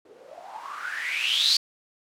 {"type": "noise with low-pass filter sweep", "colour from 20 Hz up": "violet", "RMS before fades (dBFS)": -28, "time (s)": [0.05, 1.57], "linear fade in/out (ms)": 5, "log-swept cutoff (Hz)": [390, 4600], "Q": 9.9, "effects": []}